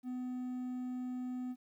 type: tone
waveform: triangle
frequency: 251.3 Hz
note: B3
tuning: 30 cents sharp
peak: -35 dBFS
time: 0.03-1.56 s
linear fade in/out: 50 ms
effects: 12-bit